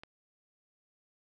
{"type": "click", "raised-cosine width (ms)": 0.3, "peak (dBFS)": -30, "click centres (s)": 0.035, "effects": []}